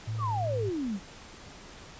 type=tone with vibrato; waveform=sine; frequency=108.4 Hz; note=A2; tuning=25 cents flat; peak=-30 dBFS; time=0.07-0.7 s; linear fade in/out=10 ms; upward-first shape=triangle; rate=3 Hz; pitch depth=48 cents each way
type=exponential sweep; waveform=sine; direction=down; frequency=1244.5 to 180 Hz; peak=-29 dBFS; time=0.18-1 s; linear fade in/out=50 ms
effects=pink hiss -48 dBFS RMS until 1.99 s + resampled to 16000 Hz